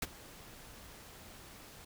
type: noise with ADSR envelope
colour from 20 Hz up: pink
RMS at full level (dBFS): -33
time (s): 0.02-1.85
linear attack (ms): 4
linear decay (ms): 32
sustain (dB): -20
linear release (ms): 7
effects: none